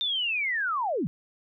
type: linear sweep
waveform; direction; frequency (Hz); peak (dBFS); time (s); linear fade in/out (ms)
sine; down; 3640 to 133.5; -25; 0.01-1.07; 0
effects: none